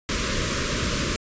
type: band-stop noise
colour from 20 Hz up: pink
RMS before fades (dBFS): -25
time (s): 0.09-1.16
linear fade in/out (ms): 0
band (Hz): 620 to 1000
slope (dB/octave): 96
effects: resampled to 16000 Hz